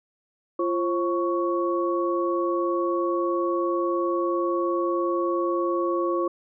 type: tone cluster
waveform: sine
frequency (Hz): 345.7 / 536 / 1115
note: F4 / C5 / C#6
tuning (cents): -18 / +42 / +10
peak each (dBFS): -24 / -28 / -28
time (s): 0.59-6.28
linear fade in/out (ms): 5
effects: none